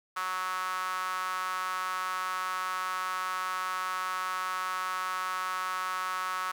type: tone with high-pass filter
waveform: sawtooth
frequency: 185 Hz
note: F#3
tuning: in tune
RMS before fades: -33 dBFS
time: 0.16-6.52 s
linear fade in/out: 10 ms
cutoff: 1200 Hz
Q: 6.3
effects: none